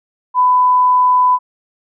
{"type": "tone", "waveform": "sine", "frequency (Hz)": 1000, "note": "B5", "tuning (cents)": 21, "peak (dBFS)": -8, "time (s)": [0.34, 1.39], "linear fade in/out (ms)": 50, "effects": []}